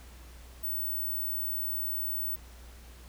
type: tone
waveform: sine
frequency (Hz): 15840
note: B9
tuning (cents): +4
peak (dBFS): -30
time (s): 0.63-2.36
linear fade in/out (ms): 10
effects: added 60 Hz sine -48 dBFS peak until 3.08 s + pink hiss -55 dBFS RMS until 3.08 s